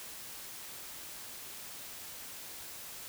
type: silence
effects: white hiss -46 dBFS RMS until 3.08 s